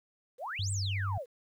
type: exponential two-way sweep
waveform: sine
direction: up then down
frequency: 450 to 8590 to 450 Hz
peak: -35 dBFS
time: 0.38-1.26 s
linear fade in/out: 50 ms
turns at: 0.71 s
type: tone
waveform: sine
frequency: 98 Hz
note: G2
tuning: in tune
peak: -30 dBFS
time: 0.59-1.18 s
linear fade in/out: 5 ms
effects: tanh soft clip ceiling -22 dBFS + 11-bit